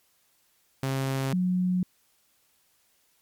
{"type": "tone pair in turn", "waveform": ["sawtooth", "sine"], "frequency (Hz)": [134.3, 181.99], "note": ["C3", "F#3"], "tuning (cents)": [46, -28], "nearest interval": "perfect fourth", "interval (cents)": 526, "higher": "second", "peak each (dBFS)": -22, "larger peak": "neither", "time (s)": [[0.83, 1.33], [1.33, 1.83]], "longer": "neither", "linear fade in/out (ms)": 2, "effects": ["white hiss -67 dBFS RMS until 3.21 s", "MP3 96 kbps"]}